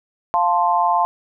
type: chord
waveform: sine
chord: F major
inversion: none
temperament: equal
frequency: 698.5 / 880 / 1046.5 Hz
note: F5 / A5 / C6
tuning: 0 / 0 / 0 cents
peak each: -19 / -18 / -19 dBFS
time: 0.34-1.05 s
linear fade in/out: 0 ms
effects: none